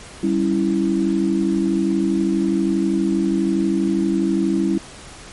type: chord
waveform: sine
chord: C# diminished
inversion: second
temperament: equal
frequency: 196 / 277.2 / 329.6 Hz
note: G3 / C#4 / E4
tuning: 0 / 0 / 0 cents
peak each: -20 / -22 / -19 dBFS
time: 0.23-4.78 s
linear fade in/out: 5 ms
effects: pink hiss -39 dBFS RMS until 5.32 s + MP3 48 kbps